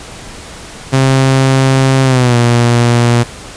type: tone with pitch glide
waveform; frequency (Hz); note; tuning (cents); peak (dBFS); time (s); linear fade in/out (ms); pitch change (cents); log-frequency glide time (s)
sawtooth; 133.2 to 119.36; C3 to A#2; +31 to +41; -3; 0.92-3.24; 20; -190; 2.04-2.37
effects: pink hiss -30 dBFS RMS until 3.56 s + resampled to 22050 Hz